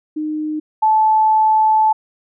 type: tone pair in turn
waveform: sine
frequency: 306.7 / 870.2 Hz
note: D#4 / A5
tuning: -25 / -19 cents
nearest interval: octave + tritone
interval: 1806 cents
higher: second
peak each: -19 / -10 dBFS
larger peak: second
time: 0.16-0.6 / 0.82-1.93 s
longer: second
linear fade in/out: 10 ms
effects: none